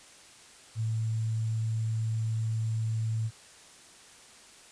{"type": "tone with sample-and-hold", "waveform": "sine", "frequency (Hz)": 111.5, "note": "A2", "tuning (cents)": 23, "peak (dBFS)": -27, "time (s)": [0.75, 3.31], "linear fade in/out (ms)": 50, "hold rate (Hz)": 7350, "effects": ["white hiss -53 dBFS RMS until 4.71 s", "resampled to 22050 Hz"]}